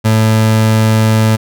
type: tone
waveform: 30% pulse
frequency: 110 Hz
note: A2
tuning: in tune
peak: -5 dBFS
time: 0.04-1.37 s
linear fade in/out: 20 ms
effects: none